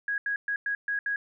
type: tone bursts at uneven times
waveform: sine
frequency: 1653 Hz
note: G#6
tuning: 9 cents flat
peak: -26 dBFS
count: 6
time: 0.08-0.18 / 0.26-0.36 / 0.48-0.56 / 0.66-0.75 / 0.88-0.99 / 1.06-1.16 s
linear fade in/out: 2 ms
effects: none